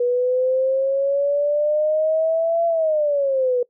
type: exponential two-way sweep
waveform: sine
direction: up then down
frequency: 484.6 to 678 to 484.6 Hz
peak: -16 dBFS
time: 0-3.63 s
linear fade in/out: 5 ms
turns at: 2.66 s
effects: noise-tail reverb RT60 0.1 s tail -21 dB re dry